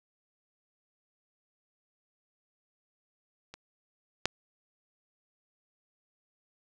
clicks, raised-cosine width 0.2 ms, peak -27 / -8 dBFS, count 2, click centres 3.54 / 4.256 s, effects none

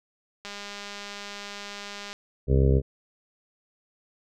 click train, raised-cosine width 0.2 ms, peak -21 dBFS, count 342, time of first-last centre 0.45-2.13 s, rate 203 Hz
harmonic tone, 67 Hz, C2, 42 cents sharp, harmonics 1 / 2 / 3 / 4 / 5 / 6 / 7 / 8 / 9, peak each -20 / -22 / -31 / -31 / -38 / -27 / -30 / -37 / -40 dBFS, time 2.47-2.82 s, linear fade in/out 50 ms
effects none

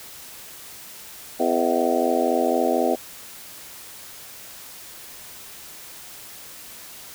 harmonic tone with a mistuned harmonic, 84.1 Hz, E2, 35 cents sharp, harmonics 3 / 4 / 5 / 6 / 7 / 8 / 9, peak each -26 / -26 / -26 / -26 / -26 / -26 / -26 dBFS, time 1.39-2.96 s, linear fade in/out 20 ms, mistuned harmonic 7, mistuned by +87 cents, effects white hiss -41 dBFS RMS until 7.14 s

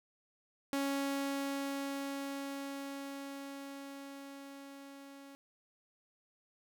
sawtooth tone with level ramp, 277.2 Hz, C#4, in tune, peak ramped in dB -28 to -47 dBFS, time 0.73-5.35 s, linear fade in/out 0 ms, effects none

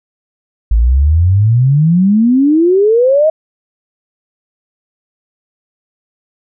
sine exponential sweep, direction up, 52.5 to 645 Hz, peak -6 dBFS, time 0.71-3.3 s, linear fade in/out 5 ms, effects none

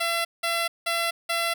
10% pulse tone bursts, 676 Hz, E5, 43 cents sharp, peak -15 dBFS, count 4, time 0-1.54 s, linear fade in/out 10 ms, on 250 ms, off 180 ms, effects none

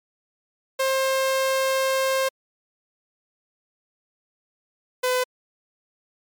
sawtooth tone pair in turn, 531 / 504.6 Hz, C5 / B4, +25 / +37 cents, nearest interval minor second, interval 88 cents, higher first, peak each -16 dBFS, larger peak neither, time 0.79-2.29 / 5.03-5.24 s, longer first, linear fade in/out 10 ms, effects MP3 96 kbps

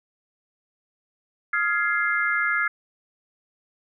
sine chord, F minor seventh, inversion third, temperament just, 1257.2 / 1396.9 / 1676.3 / 2095 Hz, Eb6 / F6 / Ab6 / C7, +18 / 0 / +16 / +2 cents, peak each -30 / -25 / -25 / -26 dBFS, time 1.53-2.68 s, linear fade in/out 5 ms, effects none

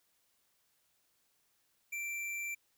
sine tone with tanh clipping, 2349 Hz, D7, in tune, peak -38 dBFS, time 1.92-2.55 s, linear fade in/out 10 ms, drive 18 dB, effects white hiss -75 dBFS RMS until 2.77 s

